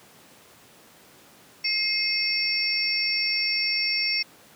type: tone cluster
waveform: sine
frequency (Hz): 2124 / 2557 / 4616 / 5430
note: C7 / D#7 / D8 / F8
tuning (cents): +25 / +47 / -31 / -50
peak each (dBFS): -28 / -31 / -30 / -25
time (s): 1.64-4.23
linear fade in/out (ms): 10
effects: pink hiss -52 dBFS RMS until 4.55 s + high-pass 150 Hz 12 dB/octave